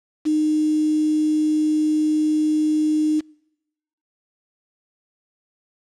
sine tone with quantisation, 306.8 Hz, D#4, 24 cents flat, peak -16 dBFS, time 0.25-3.21 s, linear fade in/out 20 ms, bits 6, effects noise-tail reverb RT60 0.9 s tail -26 dB re dry + low-pass 7000 Hz 12 dB/octave

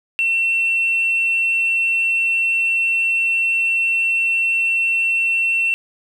sine tone, 2703 Hz, E7, 43 cents sharp, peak -14 dBFS, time 0.19-5.74 s, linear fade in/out 0 ms, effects tanh soft clip ceiling -11 dBFS + 8-bit

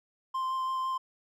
triangle tone with vibrato, 1045 Hz, C6, 2 cents flat, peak -27 dBFS, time 0.34-0.98 s, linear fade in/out 10 ms, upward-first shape sine, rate 6 Hz, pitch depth 9 cents each way, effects none

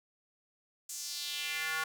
square tone with high-pass filter sweep, 158.9 Hz, D#3, 37 cents sharp, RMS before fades -37 dBFS, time 0.89-1.84 s, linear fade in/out 5 ms, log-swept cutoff 7400 to 1300 Hz, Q 2.4, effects none

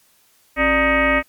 sine tone with frequency modulation, 1245 Hz, D#6, 1 cent sharp, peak -13 dBFS, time 0.56-1.23 s, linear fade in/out 50 ms, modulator 325 Hz, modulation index 3.4, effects white hiss -57 dBFS RMS until 1.28 s + MP3 96 kbps

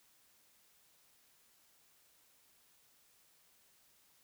silence, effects white hiss -69 dBFS RMS until 4.23 s

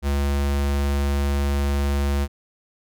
square tone, 70.5 Hz, C#2, 30 cents sharp, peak -20 dBFS, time 0.02-2.28 s, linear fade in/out 50 ms, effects none

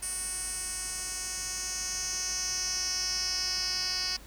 10% pulse tone with band-pass filter sweep, 368.7 Hz, F#4, 6 cents flat, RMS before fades -33 dBFS, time 0.02-4.17 s, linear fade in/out 10 ms, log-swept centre 8900 to 4700 Hz, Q 4.6, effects added 50 Hz sine -48 dBFS peak until 4.26 s + pink hiss -52 dBFS RMS until 4.26 s

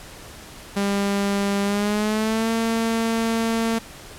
sawtooth tone with pitch glide, 200 to 227.1 Hz, G3 to A#3, +35 to -45 cents, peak -16 dBFS, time 0.76-3.79 s, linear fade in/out 10 ms, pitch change +220 cents, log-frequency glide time 1.63-2.51 s, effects pink hiss -41 dBFS RMS until 4.18 s + low-pass 12000 Hz 12 dB/octave

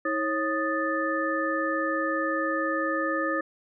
sine tone cluster, 320.5 / 545 / 1241 / 1759 Hz, E4 / C#5 / D#6 / A6, -49 / -29 / -5 / -1 cents, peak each -30 dBFS, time 0.05-3.41 s, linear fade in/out 5 ms, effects none

